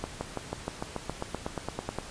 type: accelerating click train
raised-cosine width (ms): 1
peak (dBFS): -17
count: 16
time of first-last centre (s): 0.04-1.986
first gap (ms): 170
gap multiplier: 0.96
effects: pink hiss -44 dBFS RMS until 2.1 s + resampled to 22050 Hz